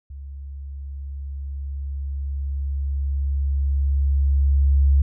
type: tone with level ramp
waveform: sine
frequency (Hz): 69.3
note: C#2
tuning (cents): 0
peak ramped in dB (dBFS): -33 to -12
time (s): 0.1-5.02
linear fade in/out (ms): 5
effects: none